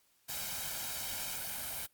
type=noise with comb filter; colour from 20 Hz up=white; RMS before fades=-39 dBFS; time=0.28-1.87 s; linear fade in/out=20 ms; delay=1.3 ms; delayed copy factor=+0.65; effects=white hiss -71 dBFS RMS until 1.93 s + Opus 48 kbps